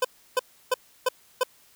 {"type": "tone bursts", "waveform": "25% pulse", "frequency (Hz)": 507, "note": "B4", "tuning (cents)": 45, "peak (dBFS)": -16, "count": 5, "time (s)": [0.02, 1.435], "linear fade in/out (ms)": 5, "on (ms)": 27, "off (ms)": 320, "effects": ["white hiss -58 dBFS RMS until 1.75 s"]}